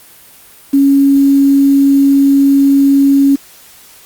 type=tone with quantisation; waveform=sine; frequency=277.2 Hz; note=C#4; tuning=in tune; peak=-5 dBFS; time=0.73-3.36 s; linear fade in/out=10 ms; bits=5; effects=white hiss -40 dBFS RMS until 4.05 s + Opus 32 kbps